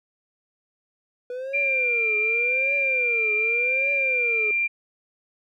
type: tone with vibrato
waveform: triangle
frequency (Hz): 488.5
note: B4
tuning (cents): -19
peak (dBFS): -27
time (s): 1.3-4.51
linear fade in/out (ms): 2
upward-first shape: triangle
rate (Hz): 0.86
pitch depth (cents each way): 260
type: tone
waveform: sine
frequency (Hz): 2379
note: D7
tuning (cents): +22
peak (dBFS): -20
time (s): 1.53-4.68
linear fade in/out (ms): 20
effects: none